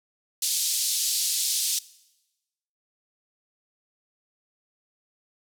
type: band-pass noise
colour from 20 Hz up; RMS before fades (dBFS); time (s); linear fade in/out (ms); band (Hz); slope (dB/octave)
pink; -26; 0.42-1.79; 5; 4000 to 13000; 24
effects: noise-tail reverb RT60 1.0 s tail -20 dB re dry